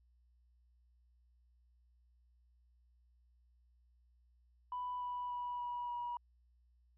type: tone with pitch steps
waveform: sine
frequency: 991 / 984.2 / 977.4 / 970.6 / 963.9 Hz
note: B5 / B5 / B5 / B5 / B5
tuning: +6 / -6 / -18 / -30 / -42 cents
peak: -37 dBFS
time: 4.72-6.17 s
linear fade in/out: 2 ms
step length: 290 ms
effects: tanh soft clip ceiling -34 dBFS + added 60 Hz sine -67 dBFS peak until 6.97 s